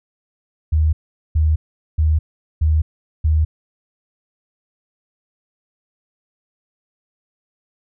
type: tone bursts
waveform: sine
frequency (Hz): 77.78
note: D#2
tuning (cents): 0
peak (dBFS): -12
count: 5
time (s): 0.72-3.45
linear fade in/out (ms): 10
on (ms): 210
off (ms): 420
effects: none